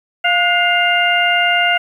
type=harmonic tone with a mistuned harmonic; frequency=700 Hz; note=F5; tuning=4 cents sharp; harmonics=1 / 2 / 3 / 4; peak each=-17 / -17 / -17 / -17 dBFS; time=0.24-1.78 s; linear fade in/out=10 ms; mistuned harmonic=2; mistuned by=+62 cents; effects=8-bit